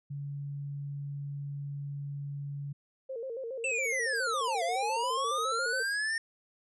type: tone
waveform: sine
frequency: 142 Hz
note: C#3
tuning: 42 cents sharp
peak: -35 dBFS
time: 0.1-2.73 s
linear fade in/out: 10 ms
type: tone with vibrato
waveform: sine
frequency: 493.3 Hz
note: B4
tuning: 2 cents flat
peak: -35 dBFS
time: 3.09-5.83 s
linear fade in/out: 10 ms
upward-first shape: square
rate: 7.2 Hz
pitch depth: 120 cents each way
type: linear two-way sweep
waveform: square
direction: down then up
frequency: 2700 to 660 to 1833 Hz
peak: -30 dBFS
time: 3.64-6.18 s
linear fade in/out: 2 ms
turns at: 4.63 s
effects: resampled to 24000 Hz